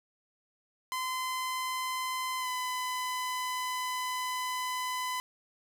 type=tone with pitch glide; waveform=sawtooth; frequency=1027 to 1007.6 Hz; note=C6 to B5; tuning=-33 to +34 cents; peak=-28 dBFS; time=0.92-5.2 s; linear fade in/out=0 ms; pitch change=-33 cents; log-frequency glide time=2.39-2.48 s; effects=none